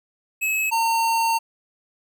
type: tone pair in turn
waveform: square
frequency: 2578 / 911.5 Hz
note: E7 / A#5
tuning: -39 / -39 cents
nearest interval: octave + tritone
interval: 1800 cents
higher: first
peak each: -21 / -19 dBFS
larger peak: second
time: 0.41-0.71 / 0.71-1.39 s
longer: second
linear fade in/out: 20 ms
effects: none